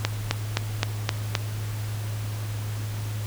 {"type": "click train", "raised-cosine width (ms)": 0.2, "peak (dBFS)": -4, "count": 6, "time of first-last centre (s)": [0.05, 1.352], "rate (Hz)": 3.84, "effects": ["added 106 Hz sine -28 dBFS peak until 3.26 s", "pink hiss -40 dBFS RMS until 3.26 s"]}